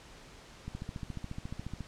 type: click train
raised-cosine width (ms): 5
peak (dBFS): -26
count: 17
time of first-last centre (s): 0.68-1.807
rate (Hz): 14.2
effects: pink hiss -53 dBFS RMS until 1.87 s + low-pass 7000 Hz 12 dB/octave